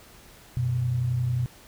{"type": "tone pair together", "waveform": "sine", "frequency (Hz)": [93, 124.14], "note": ["F#2", "B2"], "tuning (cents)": [9, 9], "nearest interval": "perfect fourth", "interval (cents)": 500, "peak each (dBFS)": [-32, -23], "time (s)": [0.57, 1.46], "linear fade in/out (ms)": 0, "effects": ["pink hiss -51 dBFS RMS until 1.67 s"]}